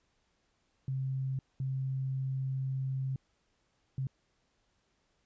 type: tone bursts at uneven times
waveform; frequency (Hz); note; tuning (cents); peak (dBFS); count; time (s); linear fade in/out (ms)
sine; 132.9; C3; +27; -31; 3; 0.88-1.39 / 1.6-3.16 / 3.98-4.07; 2
effects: pink hiss -75 dBFS RMS until 5.25 s + resampled to 16000 Hz